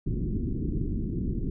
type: low-pass noise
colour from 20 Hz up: pink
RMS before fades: -29 dBFS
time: 0.06-1.5 s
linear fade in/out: 5 ms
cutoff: 360 Hz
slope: 48 dB/octave
effects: none